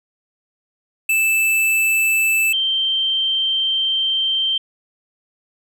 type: tone pair in turn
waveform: square / sine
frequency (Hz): 2637 / 3136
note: E7 / G7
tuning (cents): 0 / 0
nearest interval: minor third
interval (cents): 300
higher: second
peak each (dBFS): -15 / -16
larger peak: first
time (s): 1.09-2.53 / 2.53-4.58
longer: second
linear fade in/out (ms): 5
effects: none